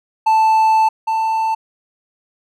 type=tone pair in turn; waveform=triangle; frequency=880 / 887.7 Hz; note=A5 / A5; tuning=0 / +15 cents; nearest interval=unison; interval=15 cents; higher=second; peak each=-8 / -13 dBFS; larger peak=first; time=0.26-0.89 / 1.07-1.55 s; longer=first; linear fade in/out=10 ms; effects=none